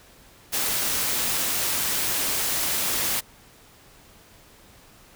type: noise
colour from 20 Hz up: white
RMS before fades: -25 dBFS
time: 0.52-3.21 s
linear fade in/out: 20 ms
effects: pink hiss -52 dBFS RMS until 5.15 s